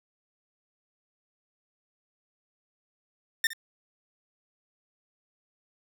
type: tone with echo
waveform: sawtooth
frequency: 1815 Hz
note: A#6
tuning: 47 cents flat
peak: -18 dBFS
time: 3.44-3.47 s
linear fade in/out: 2 ms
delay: 63 ms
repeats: 1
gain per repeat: -15 dB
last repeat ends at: 3.533 s
effects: none